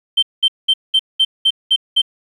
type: tone bursts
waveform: sine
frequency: 3120 Hz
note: G7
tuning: 9 cents flat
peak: -8 dBFS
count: 8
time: 0.17-2.018 s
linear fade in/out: 10 ms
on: 56 ms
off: 200 ms
effects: tanh soft clip ceiling -6 dBFS + 8-bit